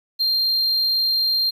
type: tone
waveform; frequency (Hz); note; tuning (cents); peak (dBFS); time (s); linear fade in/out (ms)
triangle; 4186; C8; 0; -16; 0.19-1.51; 20
effects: 9-bit